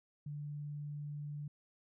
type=tone; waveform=sine; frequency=146.83 Hz; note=D3; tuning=in tune; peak=-40 dBFS; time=0.26-1.48 s; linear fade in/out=5 ms; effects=none